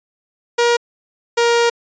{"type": "tone pair in turn", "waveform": "sawtooth", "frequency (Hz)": [475, 470.4], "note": ["A#4", "A#4"], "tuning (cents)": [33, 16], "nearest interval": "unison", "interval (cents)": 17, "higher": "first", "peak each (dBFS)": -8, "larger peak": "neither", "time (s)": [[0.58, 0.77], [1.37, 1.7]], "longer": "second", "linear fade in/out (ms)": 10, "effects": ["resampled to 16000 Hz"]}